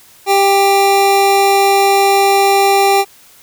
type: tone pair together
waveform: square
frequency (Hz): 393.6 / 793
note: G4 / G5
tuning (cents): +7 / +20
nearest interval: octave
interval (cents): 1213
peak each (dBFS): -13 / -11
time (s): 0.26-3.05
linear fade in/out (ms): 50
effects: white hiss -44 dBFS RMS until 3.42 s